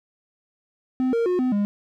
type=tone with pitch steps; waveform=triangle; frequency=257.1 / 463.6 / 361.1 / 254.2 / 204.1 Hz; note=C4 / A#4 / F#4 / C4 / G#3; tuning=-30 / -10 / -42 / -50 / -30 cents; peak=-17 dBFS; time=1-1.65 s; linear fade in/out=0 ms; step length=130 ms; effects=none